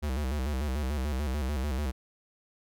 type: tone with vibrato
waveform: square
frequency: 69.3 Hz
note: C#2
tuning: in tune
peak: -29 dBFS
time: 0.02-1.92 s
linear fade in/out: 20 ms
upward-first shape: square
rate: 6.8 Hz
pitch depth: 120 cents each way
effects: none